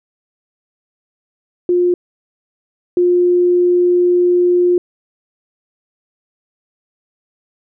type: tone pair in turn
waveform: sine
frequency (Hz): 354.9 / 354.9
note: F4 / F4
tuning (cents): +28 / +28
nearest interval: unison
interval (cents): 0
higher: neither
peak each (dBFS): -10 / -9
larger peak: second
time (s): 1.69-1.94 / 2.97-4.78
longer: second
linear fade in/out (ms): 2
effects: none